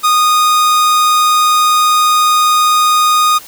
45% pulse tone, 1235 Hz, D#6, 13 cents flat, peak -8 dBFS, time 0.03-3.39 s, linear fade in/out 20 ms, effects white hiss -35 dBFS RMS until 3.47 s

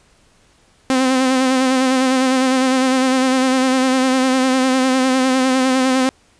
sawtooth tone with vibrato, 260 Hz, C4, 11 cents flat, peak -9 dBFS, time 0.9-6.09 s, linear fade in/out 0 ms, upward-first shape sine, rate 9.9 Hz, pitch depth 35 cents each way, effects pink hiss -54 dBFS RMS until 6.39 s + resampled to 22050 Hz

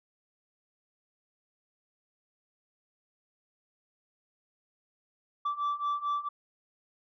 sine beating tone pair, 1161 / 1165.5 Hz, D6 / D6, -20 / -14 cents, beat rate 4.5 Hz, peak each -31 / -29 dBFS, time 5.45-6.29 s, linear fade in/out 10 ms, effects tanh soft clip ceiling -26 dBFS

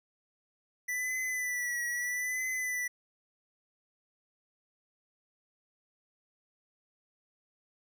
square tone with vibrato, 1975.5 Hz, B6, in tune, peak -32 dBFS, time 0.88-2.88 s, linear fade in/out 10 ms, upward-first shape triangle, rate 0.78 Hz, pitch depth 54 cents each way, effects none

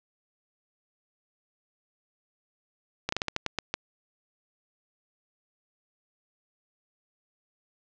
slowing click train, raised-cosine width 0.2 ms, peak -10 dBFS, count 9, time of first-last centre 3.09-3.74 s, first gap 34 ms, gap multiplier 1.24, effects low-pass 6000 Hz 12 dB/octave

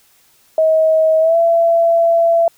sine tone with pitch glide, 636 to 671.5 Hz, D#5 to E5, +38 to +32 cents, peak -9 dBFS, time 0.58-2.48 s, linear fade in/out 2 ms, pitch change +94 cents, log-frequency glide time 1.2-1.37 s, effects white hiss -53 dBFS RMS until 2.57 s

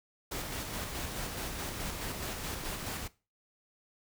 pink noise with tremolo, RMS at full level -37 dBFS, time 0.31-3.08 s, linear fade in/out 10 ms, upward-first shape square, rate 4.7 Hz, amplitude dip 30%, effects noise-tail reverb RT60 0.3 s tail -19 dB re dry

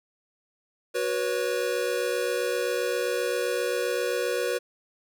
square chord, F# suspended fourth, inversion none, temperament equal with one note detuned, 370 / 486.8 / 554.4 Hz, F#4 / B4 / C#5, 0 / -25 / 0 cents, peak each -32 / -28 / -32 dBFS, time 0.94-4.59 s, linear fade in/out 20 ms, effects none

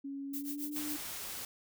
sine tone with pitch glide, 277.2 to 297.1 Hz, C#4 to D4, 0 to +20 cents, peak -38 dBFS, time 0.04-0.97 s, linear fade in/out 10 ms, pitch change +120 cents, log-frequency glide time 0.29-0.73 s
violet noise with tremolo, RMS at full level -39 dBFS, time 0.33-0.99 s, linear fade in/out 10 ms, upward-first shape triangle, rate 7.3 Hz, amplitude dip 100%
white noise, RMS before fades -42 dBFS, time 0.76-1.45 s, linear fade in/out 2 ms
effects none

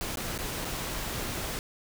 pink noise with dropouts, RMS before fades -34 dBFS, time 0.01-1.59 s, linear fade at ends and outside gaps 0 ms, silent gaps 0.157-0.172 / 0.378-0.388 / 0.647-0.652 s, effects none

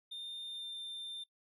triangle tone with pitch glide, 3621 to 3590 Hz, A7 to A7, +49 to +34 cents, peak -40 dBFS, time 0.11-1.24 s, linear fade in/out 10 ms, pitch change -15 cents, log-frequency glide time 0.44-0.77 s, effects noise-tail reverb RT60 0.1 s tail -18 dB re dry

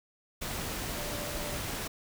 sine tone in noise, 587.3 Hz, D5, in tune, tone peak -42 dBFS, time 0.95-1.57 s, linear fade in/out 10 ms, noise pink, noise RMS -36 dBFS, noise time 0.41-1.88 s, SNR -9 dB, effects none

